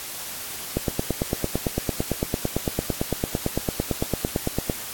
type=click train; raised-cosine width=2 ms; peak=-8 dBFS; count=36; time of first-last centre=0.77-4.698 s; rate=8.91 Hz; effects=white hiss -34 dBFS RMS until 4.93 s + AAC 64 kbps